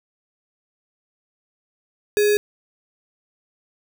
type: tone with sample-and-hold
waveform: sine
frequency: 415.5 Hz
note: G#4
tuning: 1 cent sharp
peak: -14 dBFS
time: 2.17-2.37 s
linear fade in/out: 0 ms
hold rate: 2100 Hz
effects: none